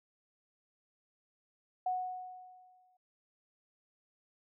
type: tone with exponential decay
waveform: sine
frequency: 736 Hz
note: F#5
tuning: 9 cents flat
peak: -29 dBFS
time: 1.86-2.97 s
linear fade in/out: 5 ms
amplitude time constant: 240 ms
effects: none